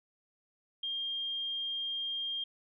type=tone; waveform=sine; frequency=3210 Hz; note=G7; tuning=40 cents sharp; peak=-33 dBFS; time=0.83-2.44 s; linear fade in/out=5 ms; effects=none